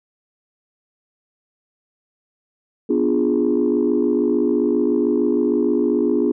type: chord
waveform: sine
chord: B diminished seventh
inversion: none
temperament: equal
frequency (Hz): 246.9 / 293.7 / 349.2 / 415.3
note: B3 / D4 / F4 / Ab4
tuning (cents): 0 / 0 / 0 / 0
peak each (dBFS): -20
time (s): 2.89-6.32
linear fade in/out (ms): 10
effects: tanh soft clip ceiling -8 dBFS